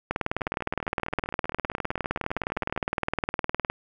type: two click trains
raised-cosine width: 0.5 ms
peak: -22 / -10 dBFS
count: 38 / 71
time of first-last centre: 0.41-2.828 / 0.11-3.7 s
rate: 15.3 / 19.5 Hz
effects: none